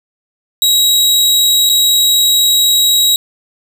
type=tone with dropouts; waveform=sawtooth; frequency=3836 Hz; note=A#7; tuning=49 cents sharp; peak=-5 dBFS; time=0.62-3.16 s; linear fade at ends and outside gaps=1 ms; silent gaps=1.692-1.697 s; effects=none